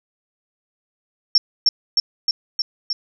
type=tone with echo; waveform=sine; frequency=5430 Hz; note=F8; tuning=50 cents flat; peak=-9 dBFS; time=1.35-1.38 s; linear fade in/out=2 ms; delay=310 ms; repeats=5; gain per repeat=-2 dB; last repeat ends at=2.93 s; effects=none